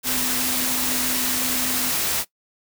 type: tone in noise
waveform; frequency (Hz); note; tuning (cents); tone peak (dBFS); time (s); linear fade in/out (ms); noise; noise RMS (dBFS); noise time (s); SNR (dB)
sine; 253.5; B3; +45; -31; 0.04-1.93; 50; white; -23; 0.03-2.25; -11
effects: noise-tail reverb RT60 0.1 s tail -19 dB re dry